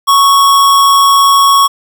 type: tone with amplitude modulation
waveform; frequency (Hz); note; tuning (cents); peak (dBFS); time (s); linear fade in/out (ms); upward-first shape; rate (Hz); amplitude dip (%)
square; 1108.7; C#6; 0; -4; 0.07-1.68; 20; sine; 183; 25
effects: 7-bit